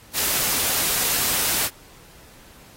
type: noise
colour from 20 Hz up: white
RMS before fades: -22 dBFS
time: 0.13-1.7 s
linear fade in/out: 50 ms
effects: pink hiss -49 dBFS RMS until 2.76 s + AAC 48 kbps